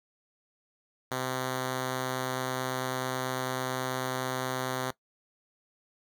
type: tone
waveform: 5% pulse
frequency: 129.2 Hz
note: C3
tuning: 21 cents flat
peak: -19 dBFS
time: 1.11-4.91 s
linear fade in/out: 5 ms
effects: noise-tail reverb RT60 0.1 s tail -19 dB re dry